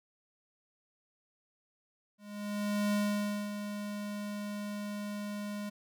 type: tone with ADSR envelope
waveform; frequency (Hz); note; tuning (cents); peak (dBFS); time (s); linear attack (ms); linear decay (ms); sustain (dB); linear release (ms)
square; 206.3; G#3; -11; -28; 2.18-5.7; 750; 560; -9; 14
effects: none